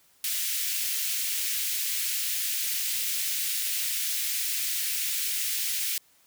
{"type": "high-pass noise", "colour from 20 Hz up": "white", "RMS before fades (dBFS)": -29, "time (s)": [0.24, 5.98], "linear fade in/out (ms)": 2, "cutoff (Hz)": 2000, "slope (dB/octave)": 24, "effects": ["white hiss -62 dBFS RMS until 6.26 s"]}